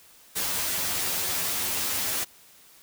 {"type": "noise with comb filter", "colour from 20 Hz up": "white", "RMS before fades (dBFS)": -28, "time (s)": [0.35, 2.25], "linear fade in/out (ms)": 20, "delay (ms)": 11, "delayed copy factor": 0.8, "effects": ["white hiss -54 dBFS RMS until 2.82 s"]}